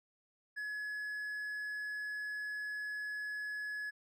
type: tone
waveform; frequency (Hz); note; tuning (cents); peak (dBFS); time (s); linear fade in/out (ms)
triangle; 1695; G#6; +35; -36; 0.56-3.91; 20
effects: none